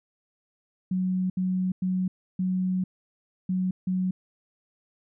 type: tone bursts at uneven times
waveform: sine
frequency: 185 Hz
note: F#3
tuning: in tune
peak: -23 dBFS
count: 6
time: 0.91-1.3 / 1.37-1.72 / 1.82-2.08 / 2.39-2.84 / 3.49-3.71 / 3.87-4.11 s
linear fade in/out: 5 ms
effects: none